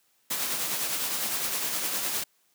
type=noise with tremolo; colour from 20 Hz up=white; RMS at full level=-28 dBFS; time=0.3-2.24 s; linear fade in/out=10 ms; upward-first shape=triangle; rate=9.8 Hz; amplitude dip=40%; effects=white hiss -68 dBFS RMS until 2.54 s + high-pass 150 Hz 12 dB/octave